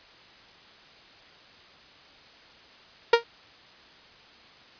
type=tone with exponential decay; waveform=sawtooth; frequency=467.4 Hz; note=A#4; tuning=5 cents sharp; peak=-7 dBFS; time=3.13-3.24 s; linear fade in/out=5 ms; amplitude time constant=22 ms; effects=white hiss -52 dBFS RMS until 4.79 s + resampled to 11025 Hz